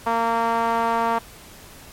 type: tone with band-pass filter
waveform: sawtooth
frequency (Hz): 230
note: A#3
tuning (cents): -23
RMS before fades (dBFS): -21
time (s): 0.06-1.19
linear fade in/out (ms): 10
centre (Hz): 950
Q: 2.6
effects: pink hiss -44 dBFS RMS until 1.92 s + MP3 64 kbps